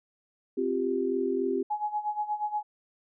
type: chord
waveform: sine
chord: C suspended fourth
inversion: none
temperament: just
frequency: 261.6 / 348.8 / 392.4 Hz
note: C4 / F4 / G4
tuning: 0 / -2 / +2 cents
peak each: -31 / -31 / -28 dBFS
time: 0.57-1.63 s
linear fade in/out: 10 ms
type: tone with tremolo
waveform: sine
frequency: 841 Hz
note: G#5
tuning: 22 cents sharp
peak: -25 dBFS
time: 1.7-2.63 s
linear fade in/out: 10 ms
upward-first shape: sine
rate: 8.4 Hz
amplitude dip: 80%
effects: none